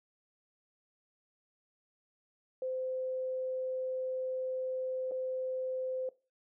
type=tone with dropouts; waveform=sine; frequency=516 Hz; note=C5; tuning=24 cents flat; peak=-33 dBFS; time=2.62-6.09 s; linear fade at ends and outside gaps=2 ms; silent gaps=5.112-5.118 s; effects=noise-tail reverb RT60 0.3 s tail -19 dB re dry